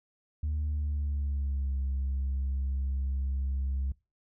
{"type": "tone with pitch glide", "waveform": "sine", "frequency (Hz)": [75.4, 67.17], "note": ["D2", "C2"], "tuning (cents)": [46, 46], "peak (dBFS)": -26, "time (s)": [0.43, 3.92], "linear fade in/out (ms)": 5, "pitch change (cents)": -200, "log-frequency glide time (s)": [0.65, 1.77], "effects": ["noise-tail reverb RT60 0.3 s tail -25 dB re dry", "tanh soft clip ceiling -26 dBFS"]}